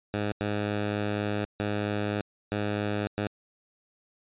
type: tone bursts at uneven times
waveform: 10% pulse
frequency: 103.83 Hz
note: G#2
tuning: in tune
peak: -19 dBFS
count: 5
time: 0.14-0.32 / 0.41-1.45 / 1.6-2.21 / 2.52-3.07 / 3.18-3.27 s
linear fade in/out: 0 ms
effects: resampled to 8000 Hz